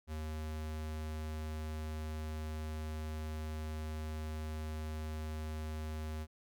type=tone; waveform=square; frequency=77.78 Hz; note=D#2; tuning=in tune; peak=-39 dBFS; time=0.07-6.27 s; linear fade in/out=50 ms; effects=none